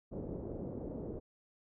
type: low-pass noise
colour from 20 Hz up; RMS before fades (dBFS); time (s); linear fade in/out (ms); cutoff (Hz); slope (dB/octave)
white; -42; 0.11-1.2; 20; 480; 24
effects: none